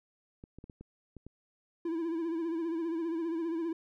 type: clicks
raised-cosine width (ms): 3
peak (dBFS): -34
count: 7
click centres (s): 0.439 / 0.586 / 0.641 / 0.698 / 0.81 / 1.167 / 1.266
type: tone with vibrato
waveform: triangle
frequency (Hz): 330.9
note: E4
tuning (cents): +7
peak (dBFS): -29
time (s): 1.85-3.73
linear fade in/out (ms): 5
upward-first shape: sine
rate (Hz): 15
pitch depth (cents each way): 65
effects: none